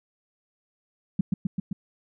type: tone with echo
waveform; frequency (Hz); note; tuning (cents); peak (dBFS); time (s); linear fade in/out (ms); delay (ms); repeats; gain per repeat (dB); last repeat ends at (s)
sine; 187.9; F#3; +27; -17; 1.19-1.21; 5; 130; 4; -2; 1.73
effects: none